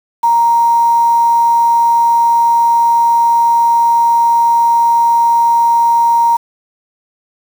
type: tone with quantisation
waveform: sine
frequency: 934 Hz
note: A#5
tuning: 3 cents sharp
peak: -7 dBFS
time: 0.23-6.37 s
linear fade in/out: 10 ms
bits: 5
effects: none